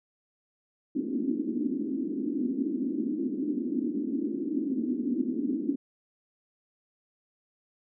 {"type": "band-pass noise", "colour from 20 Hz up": "white", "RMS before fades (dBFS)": -30, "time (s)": [0.95, 5.76], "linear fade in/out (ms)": 10, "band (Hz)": [240, 310], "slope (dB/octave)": 48, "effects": []}